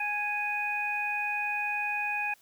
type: harmonic tone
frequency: 830 Hz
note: G#5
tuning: 1 cent flat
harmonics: 1 / 2 / 3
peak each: -34 / -36 / -30 dBFS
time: 0-2.34 s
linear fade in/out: 5 ms
effects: white hiss -62 dBFS RMS until 2.41 s